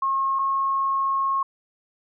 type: tone pair in turn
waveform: sine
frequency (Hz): 1081 / 1086.1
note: C#6 / C#6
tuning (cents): -44 / -36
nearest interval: unison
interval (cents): 8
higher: second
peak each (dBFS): -20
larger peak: neither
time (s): 0.02-0.39 / 0.39-1.43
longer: second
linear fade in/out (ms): 5
effects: none